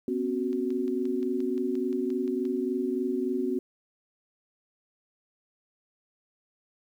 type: chord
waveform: sine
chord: B suspended second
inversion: none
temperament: equal with one note detuned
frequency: 246.9 / 270.4 / 370 Hz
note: B3 / C#4 / F#4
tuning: 0 / -43 / 0 cents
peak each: -31 / -31 / -29 dBFS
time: 0.08-3.59 s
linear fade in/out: 2 ms
type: click train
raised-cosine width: 0.2 ms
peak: -33 dBFS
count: 12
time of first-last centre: 0.53-2.453 s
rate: 5.72 Hz
effects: 10-bit